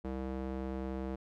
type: tone with band-pass filter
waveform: square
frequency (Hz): 65.41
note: C2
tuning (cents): 0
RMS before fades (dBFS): -38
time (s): 0.04-1.16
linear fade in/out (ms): 10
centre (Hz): 370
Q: 0.81
effects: none